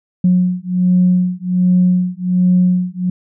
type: beating tone pair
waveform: sine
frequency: 180.4 / 181.7 Hz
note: F#3 / F#3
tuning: -44 / -31 cents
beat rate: 1.3 Hz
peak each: -13 dBFS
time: 0.24-3.1 s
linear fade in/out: 5 ms
effects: tanh soft clip ceiling -3 dBFS